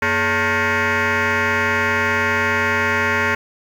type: tone with frequency modulation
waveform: sine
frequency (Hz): 237.6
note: A#3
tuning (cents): +33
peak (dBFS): -13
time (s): 0.02-3.35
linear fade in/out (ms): 5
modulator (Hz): 330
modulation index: 6.3
effects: tanh soft clip ceiling -14 dBFS + 7-bit